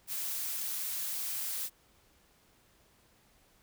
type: noise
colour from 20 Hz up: blue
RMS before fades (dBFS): -36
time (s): 0.07-1.7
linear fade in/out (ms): 50
effects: pink hiss -66 dBFS RMS until 3.62 s